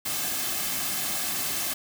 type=noise with comb filter; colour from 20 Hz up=white; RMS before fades=-29 dBFS; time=0.05-1.74 s; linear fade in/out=10 ms; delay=2.1 ms; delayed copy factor=-0.55; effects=none